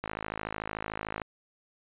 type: click train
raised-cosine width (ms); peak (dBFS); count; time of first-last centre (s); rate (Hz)
0.5; -18; 64; 0.04-1.218; 53.5
effects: resampled to 8000 Hz